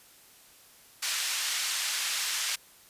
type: band-pass noise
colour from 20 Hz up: white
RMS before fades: -31 dBFS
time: 1.02-2.56 s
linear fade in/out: 10 ms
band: 1500 to 6900 Hz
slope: 12 dB/octave
effects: white hiss -56 dBFS RMS until 2.89 s + resampled to 32000 Hz